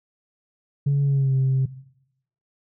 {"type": "tone with pitch glide", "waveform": "sine", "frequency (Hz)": [141.2, 132.51], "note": ["C#3", "C3"], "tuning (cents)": [32, 22], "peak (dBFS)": -15, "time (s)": [0.86, 1.66], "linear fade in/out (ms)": 10, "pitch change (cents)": -110, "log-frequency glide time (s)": [1.03, 1.36], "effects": ["noise-tail reverb RT60 0.8 s tail -18 dB re dry", "tanh soft clip ceiling -15 dBFS"]}